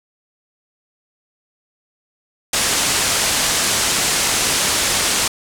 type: low-pass noise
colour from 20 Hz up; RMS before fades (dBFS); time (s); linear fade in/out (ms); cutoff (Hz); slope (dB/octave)
white; -18; 2.53-5.28; 5; 9400; 24
effects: none